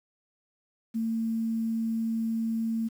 sine tone with quantisation, 225.8 Hz, A3, 45 cents sharp, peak -26 dBFS, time 0.94-2.89 s, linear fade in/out 20 ms, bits 9, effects none

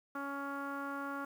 sawtooth tone with low-pass filter, 279.4 Hz, C#4, 14 cents sharp, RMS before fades -40 dBFS, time 0.15-1.25 s, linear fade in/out 5 ms, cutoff 1300 Hz, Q 7.6, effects 10-bit

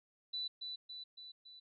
sine tone with echo, 3977 Hz, B7, 11 cents sharp, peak -37 dBFS, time 0.33-0.48 s, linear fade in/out 10 ms, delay 280 ms, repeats 4, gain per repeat -4 dB, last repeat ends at 1.6 s, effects none

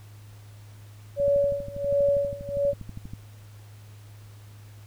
sine tone with tremolo, 566 Hz, C#5, 36 cents sharp, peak -18 dBFS, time 1.16-2.74 s, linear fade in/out 50 ms, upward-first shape sine, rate 1.4 Hz, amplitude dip 90%
click train, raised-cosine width 5 ms, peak -25 dBFS, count 25, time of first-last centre 1.2-3.135 s, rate 12.4 Hz
effects added 104 Hz sine -44 dBFS peak until 4.86 s + pink hiss -56 dBFS RMS until 4.86 s

